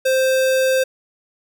square tone, 523.3 Hz, C5, in tune, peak -15 dBFS, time 0.05-0.84 s, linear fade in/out 10 ms, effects none

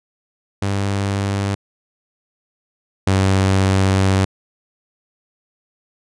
sawtooth tone pair in turn, 99.3 / 95.97 Hz, G2 / G2, +23 / -36 cents, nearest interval minor second, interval 59 cents, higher first, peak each -14 / -9 dBFS, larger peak second, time 0.62-1.55 / 3.07-4.25 s, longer second, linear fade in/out 5 ms, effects resampled to 22050 Hz

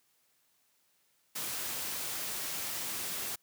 white noise, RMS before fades -37 dBFS, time 1.35-3.36 s, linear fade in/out 10 ms, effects white hiss -72 dBFS RMS until 3.42 s + high-pass 80 Hz 12 dB/octave

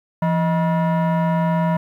sine tone with frequency modulation, 169.5 Hz, E3, 49 cents sharp, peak -13 dBFS, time 0.22-1.77 s, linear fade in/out 5 ms, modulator 797 Hz, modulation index 0.84, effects tanh soft clip ceiling -15 dBFS + 9-bit

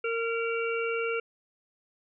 harmonic tone, 460.2 Hz, A#4, 22 cents flat, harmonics 1 / 3 / 5 / 6, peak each -29 / -34 / -36 / -37 dBFS, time 0.04-1.2 s, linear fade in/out 5 ms, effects none

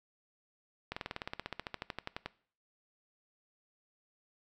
slowing click train, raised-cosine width 0.3 ms, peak -21 dBFS, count 21, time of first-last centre 0.92-2.26 s, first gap 45 ms, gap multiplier 1.04, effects noise-tail reverb RT60 0.5 s tail -20 dB re dry

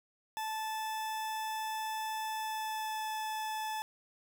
40% pulse tone with pitch glide, 874 to 868 Hz, A5 to A5, -12 to -24 cents, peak -34 dBFS, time 0.37-3.82 s, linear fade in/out 0 ms, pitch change -12 cents, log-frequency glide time 2.25-3.11 s, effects none

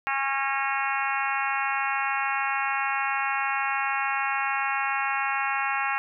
harmonic tone with a mistuned harmonic, 273.3 Hz, C#4, 24 cents flat, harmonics 3 / 4 / 5 / 6 / 7 / 8 / 9 / 10, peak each -30 / -31 / -32 / -33 / -33 / -34 / -35 / -35 dBFS, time 0.07-5.98 s, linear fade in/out 0 ms, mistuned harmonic 7, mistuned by -34 cents, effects none

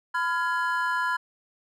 triangle chord, F diminished, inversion second, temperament just, 1005.8 / 1396.9 / 1676.3 Hz, Cb6 / F6 / Ab6, +31 / 0 / +16 cents, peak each -25 / -27 / -28 dBFS, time 0.14-1.17 s, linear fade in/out 10 ms, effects none

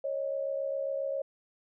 sine tone pair together, 550 / 617.4 Hz, C#5 / D#5, -14 / -14 cents, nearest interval major second, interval 200 cents, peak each -31 / -36 dBFS, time 0.04-1.22 s, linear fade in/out 5 ms, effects none

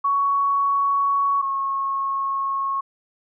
sine tone pair in turn, 1117 / 1093.4 Hz, C#6 / C#6, +13 / -24 cents, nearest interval unison, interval 37 cents, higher first, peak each -17 / -21 dBFS, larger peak first, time 0.04-1.42 / 1.42-2.81 s, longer second, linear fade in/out 10 ms, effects none

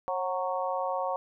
harmonic tone with a mistuned harmonic, 184.7 Hz, F#3, 3 cents flat, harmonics 3 / 4 / 5 / 6, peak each -32 / -33 / -34 / -35 dBFS, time 0.08-1.16 s, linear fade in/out 0 ms, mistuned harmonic 3, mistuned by -35 cents, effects none

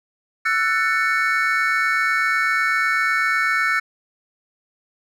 triangle chord, F# minor seventh, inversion third, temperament just, 1332 / 1480 / 1776 / 2220 Hz, E6 / F#6 / A6 / C#7, +18 / 0 / +16 / +2 cents, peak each -21 dBFS, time 0.45-3.8 s, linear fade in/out 10 ms, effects none

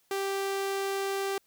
sawtooth tone, 392 Hz, G4, in tune, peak -25 dBFS, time 0.11-1.38 s, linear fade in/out 2 ms, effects white hiss -69 dBFS RMS until 1.46 s

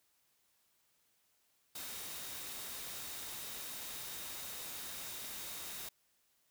sine tone in noise, 3729 Hz, A#7, in tune, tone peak -55 dBFS, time 1.75-5.89 s, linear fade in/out 5 ms, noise white, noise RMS -45 dBFS, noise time 1.75-5.89 s, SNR -13 dB, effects white hiss -75 dBFS RMS until 6.5 s

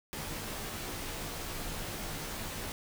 pink noise with comb filter, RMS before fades -39 dBFS, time 0.13-2.72 s, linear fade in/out 0 ms, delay 16 ms, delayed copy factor -0.6, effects none

